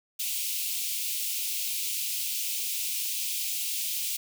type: high-pass noise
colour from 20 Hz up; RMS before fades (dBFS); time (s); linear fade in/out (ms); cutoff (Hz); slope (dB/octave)
white; -31; 0.19-4.17; 10; 2400; 48
effects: none